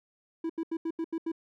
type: tone bursts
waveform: triangle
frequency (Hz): 327.9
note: E4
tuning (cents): -9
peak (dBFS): -27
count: 7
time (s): 0.44-1.318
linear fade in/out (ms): 5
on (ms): 56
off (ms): 81
effects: none